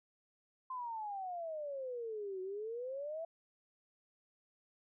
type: exponential two-way sweep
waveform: sine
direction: down then up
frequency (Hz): 1045 to 368.3 to 671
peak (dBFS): -39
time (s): 0.7-3.25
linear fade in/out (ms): 5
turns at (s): 2.41
effects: none